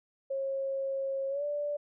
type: tone with pitch glide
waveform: sine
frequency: 542 to 584.3 Hz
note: C#5 to D5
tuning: -39 to -9 cents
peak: -30 dBFS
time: 0.3-1.77 s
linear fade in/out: 10 ms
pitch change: +130 cents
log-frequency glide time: 1.29-1.44 s
effects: none